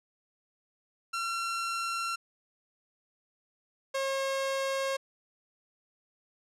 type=tone pair in turn; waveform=sawtooth; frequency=1362 / 540.5 Hz; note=F6 / C#5; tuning=-44 / -44 cents; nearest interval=octave + major third; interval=1600 cents; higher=first; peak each=-27 / -25 dBFS; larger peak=second; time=1.13-2.16 / 3.94-4.97 s; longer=neither; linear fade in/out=10 ms; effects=low-pass 9000 Hz 12 dB/octave